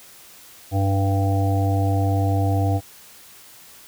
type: harmonic tone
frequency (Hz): 98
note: G2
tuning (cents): 0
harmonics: 1 / 3 / 5 / 7 / 8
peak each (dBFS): -18 / -26 / -31 / -28 / -30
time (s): 0.71-2.81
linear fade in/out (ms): 50
effects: white hiss -46 dBFS RMS until 3.87 s